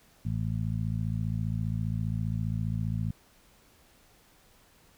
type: harmonic tone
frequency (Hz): 55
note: A1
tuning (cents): 0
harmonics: 1 / 2 / 3 / 4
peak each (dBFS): -37 / -30 / -33 / -38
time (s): 0.25-3.11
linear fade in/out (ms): 5
effects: pink hiss -61 dBFS RMS until 4.97 s